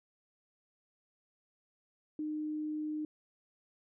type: tone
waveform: sine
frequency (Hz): 305.3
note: D#4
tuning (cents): -33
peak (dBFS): -34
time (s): 2.19-3.05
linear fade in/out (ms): 2
effects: none